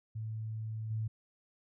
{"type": "tone with level steps", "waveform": "sine", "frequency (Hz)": 110, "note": "A2", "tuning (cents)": 0, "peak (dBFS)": [-36, -32], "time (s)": [0.15, 1.08], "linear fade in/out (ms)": 10, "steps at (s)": 0.9, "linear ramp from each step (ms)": 10, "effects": []}